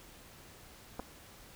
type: clicks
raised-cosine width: 1 ms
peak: -26 dBFS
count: 2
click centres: 0.994 / 0.998 s
effects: pink hiss -55 dBFS RMS until 1.55 s